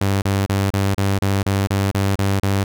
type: tone bursts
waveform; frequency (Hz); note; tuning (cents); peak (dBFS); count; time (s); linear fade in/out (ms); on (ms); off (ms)
sawtooth; 98.3; G2; +5; -12; 11; 0.01-2.64; 5; 210; 32
effects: none